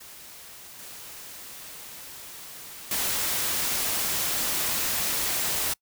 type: noise with level steps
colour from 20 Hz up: white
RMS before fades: -45 / -42 / -27 dBFS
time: 0-5.74 s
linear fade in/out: 10 ms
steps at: 0.79 / 2.91 s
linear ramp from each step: 2 ms
effects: noise-tail reverb RT60 0.1 s tail -25 dB re dry